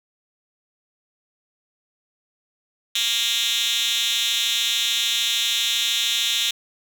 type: tone with high-pass filter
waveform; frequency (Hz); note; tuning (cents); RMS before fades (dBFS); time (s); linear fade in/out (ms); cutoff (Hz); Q
5% pulse; 233.1; A#3; 0; -22; 2.95-6.51; 5; 3700; 5.3
effects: none